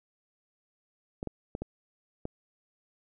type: clicks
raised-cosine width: 2 ms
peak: -21 dBFS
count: 5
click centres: 1.229 / 1.273 / 1.551 / 1.62 / 2.254 s
effects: none